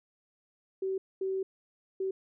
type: tone bursts at uneven times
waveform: sine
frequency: 382.2 Hz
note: G4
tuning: 44 cents flat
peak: -29 dBFS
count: 3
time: 0.82-0.98 / 1.21-1.43 / 2-2.11 s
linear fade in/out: 5 ms
effects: none